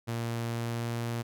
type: tone with pitch glide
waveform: sawtooth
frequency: 116.54 to 117.35 Hz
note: A#2 to A#2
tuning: 0 to +12 cents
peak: -27 dBFS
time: 0.07-1.23 s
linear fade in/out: 20 ms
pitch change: +12 cents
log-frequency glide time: 0.41-0.85 s
effects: none